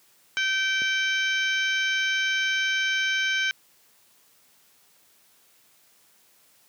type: harmonic tone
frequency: 774 Hz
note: G5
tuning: 22 cents flat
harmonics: 2 / 3 / 4 / 5 / 6 / 7 / 8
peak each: -25 / -28 / -29 / -37 / -45 / -40 / -39 dBFS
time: 0.37-3.51 s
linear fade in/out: 0 ms
type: click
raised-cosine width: 2 ms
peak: -27 dBFS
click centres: 0.819 s
effects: white hiss -60 dBFS RMS until 6.68 s + high-pass 100 Hz 12 dB/octave